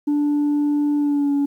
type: tone with pitch glide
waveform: sine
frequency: 292.6 to 283.5 Hz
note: D4 to C#4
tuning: -6 to +39 cents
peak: -14 dBFS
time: 0.07-1.46 s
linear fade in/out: 10 ms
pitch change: -55 cents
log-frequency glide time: 0.97-1.32 s
effects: tanh soft clip ceiling -15 dBFS + 9-bit